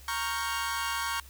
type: chord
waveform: sawtooth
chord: G half-diminished seventh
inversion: first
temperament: equal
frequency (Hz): 932.3 / 1108.7 / 1396.9 / 1568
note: Bb5 / Db6 / F6 / G6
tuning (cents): 0 / 0 / 0 / 0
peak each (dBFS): -31 / -30 / -34 / -33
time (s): 0.08-1.2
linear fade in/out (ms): 2
effects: added 67 Hz sine -49 dBFS peak until 1.29 s + white hiss -54 dBFS RMS until 1.29 s